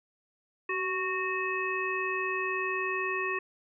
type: harmonic tone with a mistuned harmonic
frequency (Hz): 368.1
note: F#4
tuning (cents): -9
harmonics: 1 / 3 / 5 / 7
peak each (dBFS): -34 / -34 / -34 / -34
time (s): 0.69-3.39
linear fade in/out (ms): 5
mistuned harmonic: 1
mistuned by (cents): +46
effects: none